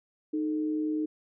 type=tone pair together; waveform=sine; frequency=307.9 / 437.5 Hz; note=D#4 / A4; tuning=-18 / -10 cents; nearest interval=tritone; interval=608 cents; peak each=-27 / -38 dBFS; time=0.33-1.06 s; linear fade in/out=10 ms; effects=none